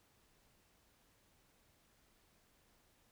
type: silence
effects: pink hiss -72 dBFS RMS until 3.11 s